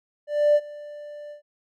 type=tone with ADSR envelope; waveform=triangle; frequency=590 Hz; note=D5; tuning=8 cents sharp; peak=-10 dBFS; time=0.27-1.42 s; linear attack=280 ms; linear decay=50 ms; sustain=-24 dB; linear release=110 ms; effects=tanh soft clip ceiling -11 dBFS

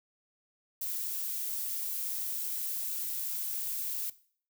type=noise; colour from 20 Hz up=violet; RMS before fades=-35 dBFS; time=0.81-4.1 s; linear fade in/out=5 ms; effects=noise-tail reverb RT60 0.5 s tail -18 dB re dry

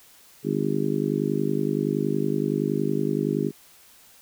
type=harmonic tone; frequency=50.7 Hz; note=G#1; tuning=41 cents flat; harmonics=3 / 4 / 5 / 6 / 7 / 8; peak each=-29 / -29 / -29 / -29 / -29 / -29 dBFS; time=0.43-3.52 s; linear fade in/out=50 ms; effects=white hiss -53 dBFS RMS until 4.21 s

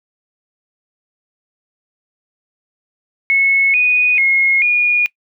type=tone with pitch steps; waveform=sine; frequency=2193 / 2479 / 2159 / 2441 Hz; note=C#7 / D#7 / C#7 / D#7; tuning=-19 / -7 / -46 / -34 cents; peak=-10 dBFS; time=3.3-5.06 s; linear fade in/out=0 ms; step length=440 ms; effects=noise-tail reverb RT60 0.1 s tail -22 dB re dry

